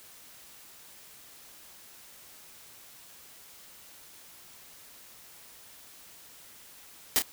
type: noise with echo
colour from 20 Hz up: white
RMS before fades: -23 dBFS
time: 7.16-7.19 s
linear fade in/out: 0 ms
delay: 31 ms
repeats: 1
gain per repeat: -8 dB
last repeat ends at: 7.221 s
effects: white hiss -52 dBFS RMS until 7.32 s